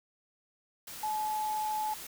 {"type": "tone in noise", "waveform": "sine", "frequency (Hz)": 857, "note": "A5", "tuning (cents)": -46, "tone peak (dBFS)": -30, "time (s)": [1.03, 1.94], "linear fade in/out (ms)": 5, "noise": "white", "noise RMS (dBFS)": -44, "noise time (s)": [0.87, 2.07], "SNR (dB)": 11, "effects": []}